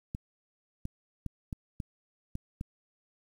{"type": "clicks", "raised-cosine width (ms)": 5, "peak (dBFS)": -23, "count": 7, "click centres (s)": [0.149, 0.854, 1.263, 1.528, 1.802, 2.354, 2.611], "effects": ["9-bit"]}